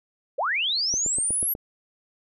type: linear sweep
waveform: sine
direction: up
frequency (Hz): 451.7 to 11840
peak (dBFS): -22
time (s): 0.38-1.54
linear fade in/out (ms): 10
type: click train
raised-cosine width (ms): 2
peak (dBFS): -21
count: 6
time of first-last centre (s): 0.94-1.551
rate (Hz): 8.18
effects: none